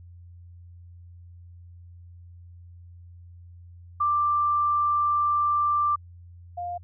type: tone pair in turn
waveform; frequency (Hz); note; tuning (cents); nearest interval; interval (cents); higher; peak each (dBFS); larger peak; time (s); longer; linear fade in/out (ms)
sine; 1180 / 703.7; D6 / F5; +8 / +13; major sixth; 895; first; -20 / -29; first; 4-5.96 / 6.57-6.78; first; 10
effects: added 87 Hz sine -44 dBFS peak until 6.83 s